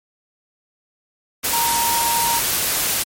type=tone in noise; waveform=sine; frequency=932.3 Hz; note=A#5; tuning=in tune; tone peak=-19 dBFS; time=1.52-2.4 s; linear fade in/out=20 ms; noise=white; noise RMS=-20 dBFS; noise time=1.43-3.04 s; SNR=-2 dB; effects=MP3 64 kbps